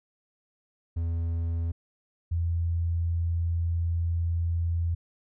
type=tone pair in turn; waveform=triangle / sine; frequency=83.6 / 84.47 Hz; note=E2 / E2; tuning=+25 / +43 cents; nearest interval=unison; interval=18 cents; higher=second; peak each=-24 dBFS; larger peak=neither; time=0.96-1.72 / 2.31-4.95 s; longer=second; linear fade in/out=10 ms; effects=none